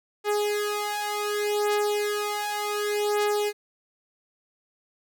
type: beating tone pair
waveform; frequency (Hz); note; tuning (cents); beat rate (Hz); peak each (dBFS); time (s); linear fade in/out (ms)
sawtooth; 415.3 / 415.97; G#4 / G#4; 0 / +3; 0.67; -24 / -23; 0.24-3.53; 50
effects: none